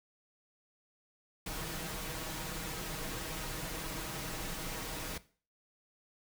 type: noise with comb filter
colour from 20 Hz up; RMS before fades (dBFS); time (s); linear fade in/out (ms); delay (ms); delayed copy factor
pink; -40; 1.46-5.18; 5; 6.3; +0.6
effects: noise-tail reverb RT60 0.4 s tail -17 dB re dry